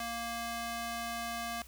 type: tone with high-pass filter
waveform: square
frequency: 233.1 Hz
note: A#3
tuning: in tune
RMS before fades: -38 dBFS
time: 0-1.62 s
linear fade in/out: 2 ms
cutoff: 620 Hz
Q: 0.76
effects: added 60 Hz sine -53 dBFS peak until 1.67 s + white hiss -57 dBFS RMS until 1.67 s